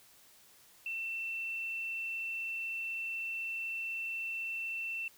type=tone; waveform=sine; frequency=2686 Hz; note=E7; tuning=32 cents sharp; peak=-35 dBFS; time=0.86-5.08 s; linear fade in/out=2 ms; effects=white hiss -61 dBFS RMS until 5.17 s